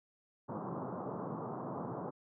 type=band-pass noise; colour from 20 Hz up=pink; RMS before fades=-41 dBFS; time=0.48-2.11 s; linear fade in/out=20 ms; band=120 to 1200 Hz; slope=48 dB/octave; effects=none